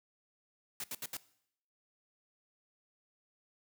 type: noise bursts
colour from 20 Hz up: white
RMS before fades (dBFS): -40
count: 4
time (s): 0.8-1.169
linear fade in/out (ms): 2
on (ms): 39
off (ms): 71
effects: noise-tail reverb RT60 0.7 s tail -19 dB re dry + high-pass 100 Hz 12 dB/octave